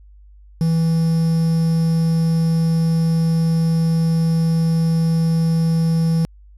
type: tone with quantisation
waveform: triangle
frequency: 163.8 Hz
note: E3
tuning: 11 cents flat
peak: -12 dBFS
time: 0.61-6.25 s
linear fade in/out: 0 ms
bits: 6
effects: added 50 Hz sine -42 dBFS peak until 6.57 s + resampled to 32000 Hz